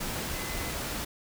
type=tone in noise; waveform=sine; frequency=2031 Hz; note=B6; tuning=48 cents sharp; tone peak=-42 dBFS; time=0.35-0.71 s; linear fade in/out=10 ms; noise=pink; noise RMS=-34 dBFS; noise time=0-1.05 s; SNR=-11 dB; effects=none